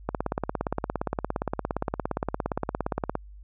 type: click train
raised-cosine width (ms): 1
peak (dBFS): -12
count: 54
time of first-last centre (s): 0.09-3.154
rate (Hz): 17.3
effects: added 50 Hz sine -43 dBFS peak until 3.43 s